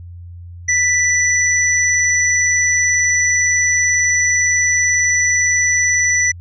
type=tone pair together; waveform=sine; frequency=1977 / 5929 Hz; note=B6 / F#8; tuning=+1 / +3 cents; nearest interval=octave + perfect fifth; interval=1902 cents; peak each=-14 / -16 dBFS; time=0.68-6.32 s; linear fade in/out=10 ms; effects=added 87 Hz sine -31 dBFS peak until 6.4 s